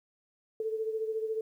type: beating tone pair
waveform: sine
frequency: 438.9 / 452.9 Hz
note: A4 / A#4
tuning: -4 / -50 cents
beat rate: 14 Hz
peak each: -31 / -38 dBFS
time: 0.6-1.41 s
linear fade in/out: 2 ms
effects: 11-bit